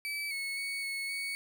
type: tone with pitch steps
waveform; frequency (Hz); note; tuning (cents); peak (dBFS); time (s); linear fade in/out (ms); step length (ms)
35% pulse; 2301 / 2200 / 2225 / 2200 / 2228; D7 / C#7 / C#7 / C#7 / C#7; -36 / -14 / +6 / -14 / +8; -32; 0.05-1.35; 0; 260
effects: none